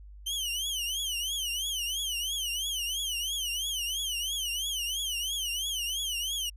sawtooth tone with vibrato, 3057 Hz, G7, 44 cents flat, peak -27 dBFS, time 0.26-6.5 s, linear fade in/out 10 ms, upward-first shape triangle, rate 3 Hz, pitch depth 190 cents each way, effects added 50 Hz sine -45 dBFS peak until 6.56 s + resampled to 32000 Hz

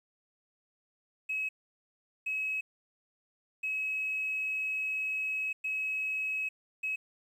triangle tone bursts at uneven times, 2563 Hz, E7, 49 cents flat, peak -27 dBFS, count 5, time 1.29-1.49 / 2.26-2.61 / 3.63-5.53 / 5.64-6.49 / 6.83-6.96 s, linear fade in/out 10 ms, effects tanh soft clip ceiling -28 dBFS + 11-bit

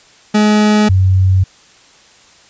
40% pulse / sine tone pair in turn, 211.3 / 94.12 Hz, G#3 / F#2, +30 / +30 cents, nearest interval octave + major second, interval 1400 cents, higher first, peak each -7 dBFS, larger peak neither, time 0.34-0.89 / 0.89-1.44 s, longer neither, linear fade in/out 10 ms, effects white hiss -45 dBFS RMS until 2.49 s + resampled to 16000 Hz

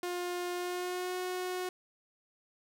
sawtooth tone with pitch glide, 355.1 to 365.1 Hz, F4 to F#4, +29 to -23 cents, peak -30 dBFS, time 0.03-1.69 s, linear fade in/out 2 ms, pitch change +48 cents, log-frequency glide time 0.54-1.17 s, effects none

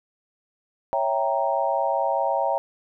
sine chord, C# diminished seventh, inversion none, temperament equal, 554.4 / 659.3 / 784 / 932.3 Hz, C#5 / E5 / G5 / Bb5, 0 / 0 / 0 / 0 cents, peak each -26 dBFS, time 0.93-2.58 s, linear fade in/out 0 ms, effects none

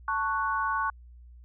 sine chord, F# minor, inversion first, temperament just, 888 / 1110 / 1480 Hz, A5 / C#6 / F#6, +16 / +2 / 0 cents, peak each -32 / -28 / -31 dBFS, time 0.08-0.9 s, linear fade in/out 2 ms, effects added 60 Hz sine -47 dBFS peak until 1.44 s

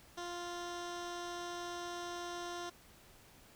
15% pulse tone with low-pass filter, 349.2 Hz, F4, in tune, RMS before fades -43 dBFS, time 0.17-2.7 s, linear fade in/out 10 ms, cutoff 6000 Hz, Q 1.7, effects pink hiss -61 dBFS RMS until 3.55 s

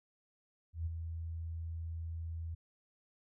sine tone with ADSR envelope, 82.41 Hz, E2, in tune, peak -32 dBFS, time 0.73-2.55 s, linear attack 130 ms, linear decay 23 ms, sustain -6 dB, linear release 10 ms, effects none

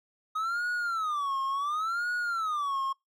triangle tone with vibrato, 1251 Hz, D#6, 9 cents sharp, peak -26 dBFS, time 0.35-2.93 s, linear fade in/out 10 ms, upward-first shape sine, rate 0.7 Hz, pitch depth 260 cents each way, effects noise-tail reverb RT60 0.2 s tail -26 dB re dry

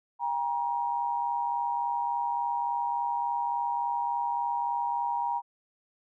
sine tone pair together, 803.5 / 947 Hz, G5 / A#5, +43 / +27 cents, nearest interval minor third, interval 284 cents, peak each -32 / -28 dBFS, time 0.19-5.42 s, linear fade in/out 50 ms, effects none

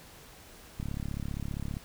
click train, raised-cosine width 5 ms, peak -23 dBFS, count 35, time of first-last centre 0.8-1.769 s, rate 35.1 Hz, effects pink hiss -52 dBFS RMS until 1.84 s

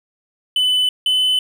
triangle tone pair in turn, 3006 / 3021 Hz, F#7 / F#7, +27 / +35 cents, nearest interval unison, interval 8 cents, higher second, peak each -12 dBFS, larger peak neither, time 0.56-0.89 / 1.06-1.39 s, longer neither, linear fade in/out 2 ms, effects none

